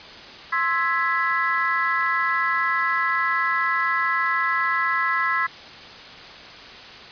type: tone cluster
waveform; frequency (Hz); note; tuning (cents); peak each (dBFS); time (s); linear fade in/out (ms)
sine; 1054 / 1320 / 1673 / 1983; C6 / E6 / G#6 / B6; +12 / +2 / +12 / +7; -25; 0.52-5.47; 10
effects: white hiss -40 dBFS RMS until 7.11 s + resampled to 11025 Hz